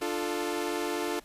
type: chord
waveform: sawtooth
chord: D minor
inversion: none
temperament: equal with one note detuned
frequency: 297.1 / 349.2 / 440 Hz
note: D4 / F4 / A4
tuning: +20 / 0 / 0 cents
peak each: -31 / -29 / -30 dBFS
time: 0.01-1.2 s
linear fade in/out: 10 ms
effects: pink hiss -57 dBFS RMS until 1.24 s + resampled to 32000 Hz